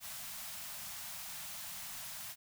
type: band-stop noise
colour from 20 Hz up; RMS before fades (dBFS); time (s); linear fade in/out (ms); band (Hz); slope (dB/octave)
white; -45; 0-2.36; 50; 240 to 590; 96
effects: none